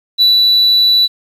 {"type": "tone with ADSR envelope", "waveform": "sine", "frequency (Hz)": 3956, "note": "B7", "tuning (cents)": 2, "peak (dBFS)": -3, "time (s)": [0.18, 1.08], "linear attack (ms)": 36, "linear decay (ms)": 150, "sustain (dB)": -2, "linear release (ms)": 35, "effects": ["tanh soft clip ceiling -5 dBFS", "7-bit"]}